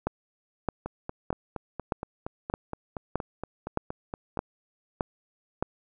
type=two click trains; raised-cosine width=1 ms; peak=-12 / -19 dBFS; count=10 / 16; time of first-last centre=0.07-5.626 / 0.86-4.373 s; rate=1.62 / 4.27 Hz; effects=none